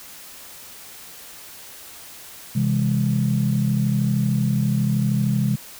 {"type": "chord", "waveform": "sine", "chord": "C augmented", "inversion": "none", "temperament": "just", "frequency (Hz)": [130.81, 163.52, 204.4], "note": ["C3", "E3", "G#3"], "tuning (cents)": [0, -14, -27], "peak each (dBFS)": [-20, -24, -21], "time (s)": [2.55, 5.56], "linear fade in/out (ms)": 10, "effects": ["tanh soft clip ceiling -9 dBFS", "white hiss -41 dBFS RMS until 5.79 s"]}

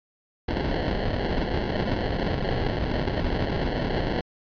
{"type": "noise with sample-and-hold", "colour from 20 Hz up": "pink", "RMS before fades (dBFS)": -26, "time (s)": [0.48, 4.21], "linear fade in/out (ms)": 5, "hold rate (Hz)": 1225, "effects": ["resampled to 11025 Hz"]}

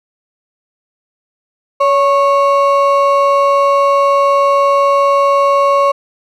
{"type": "ring-modulated tone", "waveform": "triangle", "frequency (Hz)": 830.6, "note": "G#5", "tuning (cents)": 0, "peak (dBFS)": -3, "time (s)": [1.8, 5.92], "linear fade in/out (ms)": 10, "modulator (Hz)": 268, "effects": []}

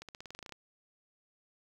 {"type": "accelerating click train", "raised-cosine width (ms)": 0.2, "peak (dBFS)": -28, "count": 12, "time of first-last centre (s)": [0.02, 0.523], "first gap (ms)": 67, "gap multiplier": 0.92, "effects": ["9-bit"]}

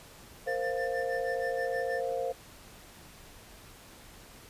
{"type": "chord", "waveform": "sine", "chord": "Bb suspended second", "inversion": "none", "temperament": "just", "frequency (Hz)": [466.2, 524.4, 699.2], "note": ["Bb4", "C5", "F5"], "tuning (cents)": [0, 4, 2], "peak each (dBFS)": [-35, -32, -36], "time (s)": [0.46, 2.33], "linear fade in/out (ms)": 20}
{"type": "tone with tremolo", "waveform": "triangle", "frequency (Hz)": 1778, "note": "A6", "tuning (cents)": 18, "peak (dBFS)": -32, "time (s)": [0.47, 2.01], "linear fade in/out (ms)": 10, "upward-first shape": "sine", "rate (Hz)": 6.3, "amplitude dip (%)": 85}
{"effects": ["pink hiss -52 dBFS RMS until 4.49 s", "resampled to 32000 Hz"]}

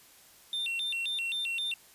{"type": "tone with vibrato", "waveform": "triangle", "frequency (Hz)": 3131, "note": "G7", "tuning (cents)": -3, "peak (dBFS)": -29, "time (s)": [0.53, 1.74], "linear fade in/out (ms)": 2, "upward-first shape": "square", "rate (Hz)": 3.8, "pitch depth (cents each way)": 240, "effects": ["white hiss -57 dBFS RMS until 1.94 s", "resampled to 32000 Hz"]}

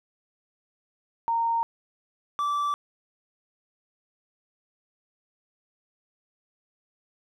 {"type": "tone pair in turn", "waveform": ["sine", "triangle"], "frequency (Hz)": [923, 1162.9], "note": ["A#5", "D6"], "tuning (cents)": [-17, -17], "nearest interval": "major third", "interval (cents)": 400, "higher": "second", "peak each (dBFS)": -22, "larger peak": "neither", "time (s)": [[1.28, 1.63], [2.39, 2.74]], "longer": "neither", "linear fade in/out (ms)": 0, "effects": []}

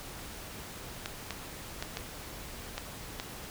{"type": "clicks", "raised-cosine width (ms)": 0.2, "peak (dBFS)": -17, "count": 6, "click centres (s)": [1.059, 1.307, 1.825, 1.971, 2.78, 3.199], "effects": ["pink hiss -44 dBFS RMS until 3.5 s"]}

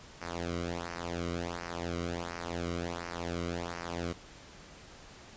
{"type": "tone with flanger", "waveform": "sawtooth", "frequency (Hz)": 86, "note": "F2", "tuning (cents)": -26, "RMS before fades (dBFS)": -37, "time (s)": [0.21, 4.13], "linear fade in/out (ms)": 10, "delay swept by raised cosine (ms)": [0.27, 1.18], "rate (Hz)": 1.4, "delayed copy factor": -1, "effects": ["pink hiss -52 dBFS RMS until 5.36 s", "resampled to 16000 Hz"]}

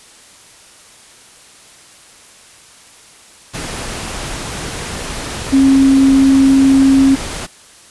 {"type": "tone in noise", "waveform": "sine", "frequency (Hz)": 270, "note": "C#4", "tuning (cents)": -45, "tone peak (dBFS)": -6, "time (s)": [5.52, 7.16], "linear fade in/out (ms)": 20, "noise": "pink", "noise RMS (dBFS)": -24, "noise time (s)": [3.53, 7.47], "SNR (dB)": 15, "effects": ["white hiss -42 dBFS RMS until 7.9 s", "resampled to 24000 Hz"]}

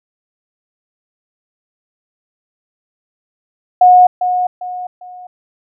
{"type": "tone with echo", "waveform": "sine", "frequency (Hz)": 726, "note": "F#5", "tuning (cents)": -33, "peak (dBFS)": -3, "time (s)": [3.81, 4.07], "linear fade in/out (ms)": 5, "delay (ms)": 400, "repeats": 3, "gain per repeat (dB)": -9, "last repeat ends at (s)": 5.27, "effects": []}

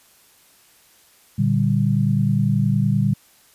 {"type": "chord", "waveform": "sine", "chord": "G minor", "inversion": "first", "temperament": "equal", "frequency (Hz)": [116.54, 146.83, 196], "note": ["Bb2", "D3", "G3"], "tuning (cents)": [0, 0, 0], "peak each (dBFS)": -20, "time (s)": [1.38, 3.14], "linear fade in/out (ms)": 10, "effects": ["white hiss -54 dBFS RMS until 3.54 s", "resampled to 32000 Hz"]}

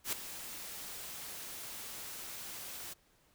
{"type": "noise with ADSR envelope", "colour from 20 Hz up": "white", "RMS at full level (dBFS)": -33, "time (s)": [0.04, 2.94], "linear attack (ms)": 86, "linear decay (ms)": 6, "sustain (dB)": -12, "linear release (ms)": 14, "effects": ["pink hiss -69 dBFS RMS until 3.34 s"]}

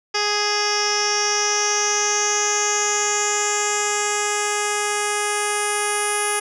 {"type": "tone with low-pass filter sweep", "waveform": "10% pulse", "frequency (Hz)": 415.3, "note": "G#4", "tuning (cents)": 0, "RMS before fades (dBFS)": -21, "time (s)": [0.14, 6.4], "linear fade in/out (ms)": 10, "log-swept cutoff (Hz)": [5000, 10000], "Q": 6.7, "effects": []}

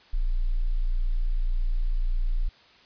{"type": "tone", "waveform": "sine", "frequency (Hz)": 29.14, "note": "A#0", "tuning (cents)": 0, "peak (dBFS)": -21, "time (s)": [0.13, 2.49], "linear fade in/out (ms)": 10, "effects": ["white hiss -55 dBFS RMS until 2.85 s", "resampled to 11025 Hz"]}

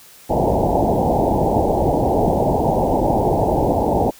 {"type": "low-pass noise", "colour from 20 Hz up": "white", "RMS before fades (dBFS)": -17, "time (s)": [0.29, 4.11], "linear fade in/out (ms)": 20, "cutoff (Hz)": 890, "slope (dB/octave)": 96, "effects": ["white hiss -45 dBFS RMS until 4.19 s"]}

